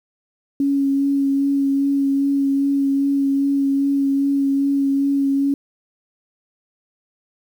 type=tone with vibrato; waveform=sine; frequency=277.2 Hz; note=C#4; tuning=in tune; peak=-15 dBFS; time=0.6-5.54 s; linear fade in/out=2 ms; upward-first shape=sine; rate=2.5 Hz; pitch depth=15 cents each way; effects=8-bit